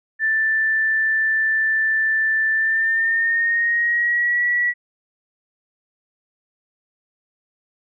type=tone with pitch glide; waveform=sine; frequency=1767 to 1938.1 Hz; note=A6 to B6; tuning=+7 to -33 cents; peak=-16 dBFS; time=0.19-4.74 s; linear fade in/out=50 ms; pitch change=+160 cents; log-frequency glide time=2.53-4.44 s; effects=none